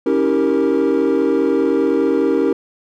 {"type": "chord", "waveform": "triangle", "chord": "C# diminished seventh", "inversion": "none", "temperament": "equal with one note detuned", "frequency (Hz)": [277.2, 322.1, 392, 466.2], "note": ["C#4", "E4", "G4", "Bb4"], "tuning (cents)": [0, -40, 0, 0], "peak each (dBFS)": -16, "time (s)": [0.06, 2.53], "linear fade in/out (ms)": 5, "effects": ["tanh soft clip ceiling -6 dBFS"]}